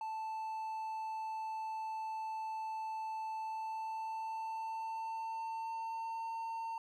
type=tone with pitch glide; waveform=triangle; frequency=880 to 906.8 Hz; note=A5 to A#5; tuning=0 to -48 cents; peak=-36 dBFS; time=0.01-6.78 s; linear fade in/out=2 ms; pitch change=+52 cents; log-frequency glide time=3.37-6.31 s; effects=none